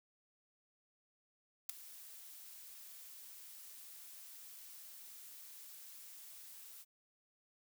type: noise with ADSR envelope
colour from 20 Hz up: blue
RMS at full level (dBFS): -36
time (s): 1.69-6.85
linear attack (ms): 4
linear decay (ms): 9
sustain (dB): -18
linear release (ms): 38
effects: none